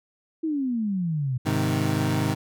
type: exponential sweep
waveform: sine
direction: down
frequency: 329.6 to 122 Hz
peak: -23 dBFS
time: 0.43-1.38 s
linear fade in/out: 10 ms
type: chord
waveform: 25% pulse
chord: Ab major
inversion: none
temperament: equal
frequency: 103.83 / 130.81 / 155.56 Hz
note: Ab2 / C3 / Eb3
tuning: 0 / 0 / 0 cents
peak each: -23 dBFS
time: 1.45-2.35 s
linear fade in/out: 20 ms
effects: none